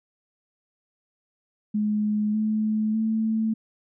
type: tone with pitch steps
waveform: sine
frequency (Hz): 210.9 / 215.8 / 220.9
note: G#3 / A3 / A3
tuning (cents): +27 / -33 / +7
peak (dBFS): -21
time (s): 1.74-3.54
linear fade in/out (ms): 10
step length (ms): 600
effects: none